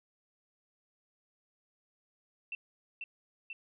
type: tone with echo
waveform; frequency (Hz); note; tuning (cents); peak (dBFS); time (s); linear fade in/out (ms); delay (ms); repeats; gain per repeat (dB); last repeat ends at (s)
sine; 2687; E7; +33; -36; 2.52-2.55; 2; 490; 2; -2; 3.53
effects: none